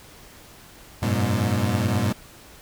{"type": "tone cluster", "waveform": "25% pulse", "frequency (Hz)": [93.1, 102.7, 120.5], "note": ["F#2", "G#2", "B2"], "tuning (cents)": [11, -19, -42], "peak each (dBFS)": [-23, -20, -21], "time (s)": [1.02, 2.13], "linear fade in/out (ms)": 10, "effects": ["pink hiss -47 dBFS RMS until 2.61 s"]}